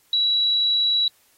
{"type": "tone", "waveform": "sine", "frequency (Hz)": 3910, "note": "B7", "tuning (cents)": -18, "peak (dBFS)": -17, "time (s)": [0.13, 1.08], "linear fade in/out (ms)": 2, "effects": ["white hiss -60 dBFS RMS until 1.37 s", "AAC 48 kbps"]}